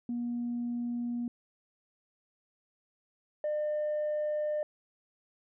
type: tone pair in turn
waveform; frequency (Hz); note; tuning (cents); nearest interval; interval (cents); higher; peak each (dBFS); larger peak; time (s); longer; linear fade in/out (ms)
sine; 239.6 / 602.3; A#3 / D5; +48 / +44; octave + major third; 1596; second; -30 / -27; second; 0.09-1.28 / 3.44-4.63; neither; 2
effects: tanh soft clip ceiling -27 dBFS